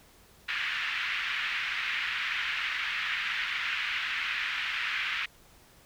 white band-pass noise, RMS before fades -32 dBFS, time 0.48-5.26 s, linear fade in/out 10 ms, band 1500 to 2700 Hz, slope 24 dB/octave, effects pink hiss -58 dBFS RMS until 5.85 s

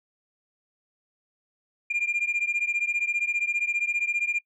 sine beating tone pair, 2396 / 2411 Hz, D7 / D7, +34 / +45 cents, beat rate 15 Hz, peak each -25 dBFS, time 1.9-4.39 s, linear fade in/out 10 ms, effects noise-tail reverb RT60 0.1 s tail -22 dB re dry + tanh soft clip ceiling -20 dBFS

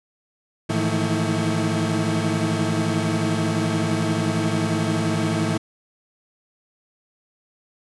35% pulse tone cluster, 106.7 / 158.2 / 169.6 / 224.2 / 322.5 Hz, G#2 / D#3 / E3 / A3 / E4, +47 / +29 / +50 / +33 / -38 cents, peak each -25 dBFS, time 0.69-5.58 s, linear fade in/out 10 ms, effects resampled to 24000 Hz

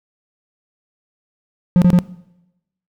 triangle tone bursts, 178 Hz, F3, 33 cents sharp, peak -5 dBFS, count 3, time 1.76-1.988 s, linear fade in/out 0 ms, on 58 ms, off 27 ms, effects noise-tail reverb RT60 0.9 s tail -21 dB re dry

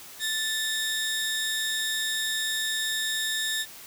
sawtooth tone pair together, 1760 / 3729 Hz, A6 / A#7, 0 / 0 cents, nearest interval octave + minor second, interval 1300 cents, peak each -26 dBFS, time 0.19-3.66 s, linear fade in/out 50 ms, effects white hiss -45 dBFS RMS until 3.86 s

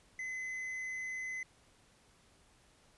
sine tone with tanh clipping, 2034 Hz, C7, 50 cents flat, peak -39 dBFS, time 0.19-1.43 s, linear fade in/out 2 ms, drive 6 dB, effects pink hiss -66 dBFS RMS until 2.97 s + resampled to 24000 Hz

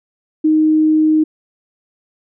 sine tone, 311.1 Hz, D#4, in tune, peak -9 dBFS, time 0.44-1.24 s, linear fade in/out 10 ms, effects none

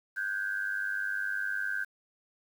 sine tone with amplitude modulation, 1555 Hz, G6, 14 cents flat, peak -26 dBFS, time 0.16-1.85 s, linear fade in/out 20 ms, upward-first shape sine, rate 99.9 Hz, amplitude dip 90%, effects 9-bit

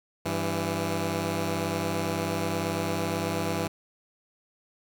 10% pulse tone pair together, 98 / 166.2 Hz, G2 / E3, 0 / +15 cents, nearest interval major sixth, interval 915 cents, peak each -22 / -21 dBFS, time 0.25-3.68 s, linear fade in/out 10 ms, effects none

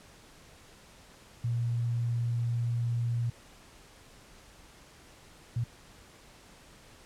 sine tone bursts at uneven times, 118.3 Hz, A#2, 26 cents sharp, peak -27 dBFS, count 2, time 1.44-3.3 / 5.56-5.64 s, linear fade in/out 5 ms, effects pink hiss -55 dBFS RMS until 7.05 s + low-pass 10000 Hz 12 dB/octave

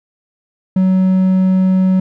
triangle tone with hard clipping, 187.2 Hz, F#3, 20 cents sharp, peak -10 dBFS, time 0.76-2 s, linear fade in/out 5 ms, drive 6 dB, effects none

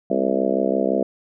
harmonic tone with a mistuned harmonic, 65.9 Hz, C2, 13 cents sharp, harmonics 3 / 4 / 5 / 6 / 7 / 8 / 9 / 10, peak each -26 / -26 / -26 / -26 / -26 / -26 / -26 / -26 dBFS, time 0.1-1.03 s, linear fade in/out 5 ms, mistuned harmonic 3, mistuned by +45 cents, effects none

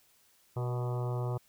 harmonic tone with a mistuned harmonic, 123.47 Hz, B2, in tune, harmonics 1 / 3 / 4 / 5 / 6 / 7 / 8 / 9 / 10, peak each -31 / -41 / -43 / -45 / -47 / -48 / -49 / -50 / -51 dBFS, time 0.56-1.38 s, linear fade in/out 10 ms, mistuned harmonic 4, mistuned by -31 cents, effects white hiss -66 dBFS RMS until 1.48 s

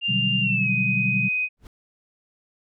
sine tone with pitch glide, 2794 to 2504 Hz, F7 to D#7, 0 to +10 cents, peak -21 dBFS, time 0.01-1.49 s, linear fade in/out 50 ms, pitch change -190 cents, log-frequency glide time 0.41-0.71 s
sine chord, G major seventh, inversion first, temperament equal with one note detuned, 123.47 / 149.23 / 185 / 196 Hz, B2 / D3 / F#3 / G3, 0 / +28 / 0 / 0 cents, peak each -27 / -31 / -29 / -27 dBFS, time 0.08-1.29 s, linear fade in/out 20 ms
brown noise with exponential growth, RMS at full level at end -36 dBFS, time 1.57-1.67 s, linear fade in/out 1 ms, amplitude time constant 20 ms
effects none

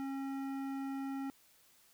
sine tone with hard clipping, 271.8 Hz, C#4, 34 cents flat, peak -39 dBFS, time 0-1.3 s, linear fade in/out 0 ms, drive 13 dB, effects white hiss -66 dBFS RMS until 1.93 s

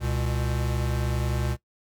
square tone pair together, 67.8 / 120.11 Hz, C#2 / B2, -38 / -48 cents, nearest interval minor seventh, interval 990 cents, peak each -28 dBFS, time 0-1.57 s, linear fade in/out 50 ms, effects noise-tail reverb RT60 0.1 s tail -18 dB re dry

